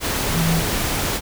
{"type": "tone in noise", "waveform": "sine", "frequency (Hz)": 164.81, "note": "E3", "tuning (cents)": 0, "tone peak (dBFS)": -17, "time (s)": [0.33, 0.63], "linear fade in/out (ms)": 50, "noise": "pink", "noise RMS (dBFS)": -22, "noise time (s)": [0, 1.21], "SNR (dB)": 2, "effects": []}